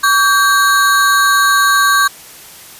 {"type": "ring-modulated tone", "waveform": "square", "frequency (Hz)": 1358, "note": "F6", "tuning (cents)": -49, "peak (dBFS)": -6, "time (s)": [0.03, 2.08], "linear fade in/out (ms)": 10, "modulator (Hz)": 222, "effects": ["white hiss -36 dBFS RMS until 2.79 s", "resampled to 32000 Hz"]}